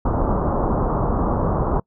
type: low-pass noise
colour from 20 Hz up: pink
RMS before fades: -20 dBFS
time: 0.05-1.8 s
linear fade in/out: 5 ms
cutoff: 1200 Hz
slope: 48 dB/octave
effects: noise-tail reverb RT60 0.1 s tail -26 dB re dry